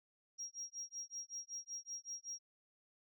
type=tone with tremolo; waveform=sine; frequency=5630 Hz; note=F8; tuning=13 cents sharp; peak=-40 dBFS; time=0.38-2.39 s; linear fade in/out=20 ms; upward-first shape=sine; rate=5.3 Hz; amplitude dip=100%; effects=tanh soft clip ceiling -37 dBFS